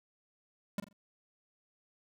square tone with echo, 201.5 Hz, G3, 48 cents sharp, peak -32 dBFS, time 0.78-0.8 s, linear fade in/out 2 ms, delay 43 ms, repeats 3, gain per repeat -11 dB, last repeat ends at 0.929 s, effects none

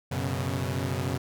sawtooth chord, F# suspended fourth, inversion none, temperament equal with one note detuned, 92.5 / 123.47 / 137 Hz, F#2 / B2 / C#3, 0 / 0 / -20 cents, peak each -28 dBFS, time 0.11-1.18 s, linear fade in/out 10 ms, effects none

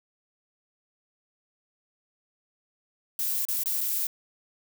violet noise with dropouts, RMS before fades -28 dBFS, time 3.19-4.07 s, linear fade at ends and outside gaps 2 ms, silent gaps 3.452-3.485 / 3.636-3.658 / 3.807-3.811 s, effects none

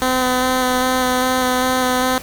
10% pulse tone with vibrato, 254.7 Hz, C4, 46 cents flat, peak -7 dBFS, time 0.02-2.18 s, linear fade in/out 0 ms, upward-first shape square, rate 2.5 Hz, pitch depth 12 cents each way, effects added 60 Hz sine -41 dBFS peak until 2.22 s + pink hiss -34 dBFS RMS until 2.22 s

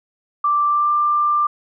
sine tone with pitch glide, 1174.7 to 1187 Hz, D6 to D6, 0 to +18 cents, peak -14 dBFS, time 0.44-1.47 s, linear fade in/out 5 ms, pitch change +18 cents, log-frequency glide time 0.67-0.92 s, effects none

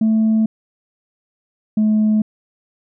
sine tone pair in turn, 220 / 214.9 Hz, A3 / A3, 0 / -41 cents, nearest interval unison, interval 41 cents, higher first, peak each -10 dBFS, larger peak neither, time 0.01-0.46 / 1.77-2.22 s, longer neither, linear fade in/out 5 ms, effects tanh soft clip ceiling -10 dBFS

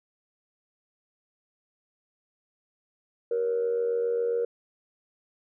sine tone with amplitude modulation, 471.1 Hz, A#4, 18 cents sharp, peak -20 dBFS, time 3.31-4.45 s, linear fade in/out 5 ms, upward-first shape sine, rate 87.4 Hz, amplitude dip 65%, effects tanh soft clip ceiling -18 dBFS

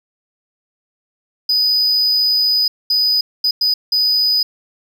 triangle tone bursts at uneven times, 4978 Hz, D#8, in tune, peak -11 dBFS, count 5, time 1.49-2.68 / 2.9-3.21 / 3.44-3.51 / 3.61-3.74 / 3.92-4.43 s, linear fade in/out 5 ms, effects none

